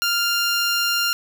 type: tone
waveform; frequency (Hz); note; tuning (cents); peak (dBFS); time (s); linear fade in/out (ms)
15% pulse; 1396.9; F6; 0; -12; 0.02-1.13; 0
effects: none